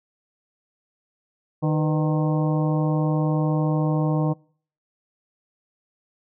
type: harmonic tone with a mistuned harmonic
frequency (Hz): 153.6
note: D#3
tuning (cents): -22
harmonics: 1 / 2 / 3 / 4 / 5 / 6 / 7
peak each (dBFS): -20 / -26 / -30 / -32 / -34 / -36 / -37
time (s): 1.62-4.34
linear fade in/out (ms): 20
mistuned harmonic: 3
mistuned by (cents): +120
effects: noise-tail reverb RT60 0.5 s tail -26 dB re dry